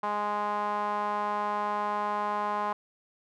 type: tone with band-pass filter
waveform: sawtooth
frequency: 207.7 Hz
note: G#3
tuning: in tune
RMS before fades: -30 dBFS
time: 0.03-2.73 s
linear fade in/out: 5 ms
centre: 970 Hz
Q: 4.4
effects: none